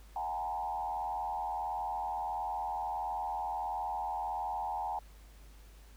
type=tone with frequency modulation; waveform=sine; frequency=830.6 Hz; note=G#5; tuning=in tune; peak=-33 dBFS; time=0.16-4.99 s; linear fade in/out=2 ms; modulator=81.5 Hz; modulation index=1.3; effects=added 51 Hz sine -52 dBFS peak until 5.96 s + pink hiss -62 dBFS RMS until 5.96 s